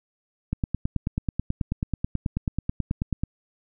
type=click train; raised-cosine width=5 ms; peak=-12 dBFS; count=26; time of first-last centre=0.53-3.236 s; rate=9.24 Hz; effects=none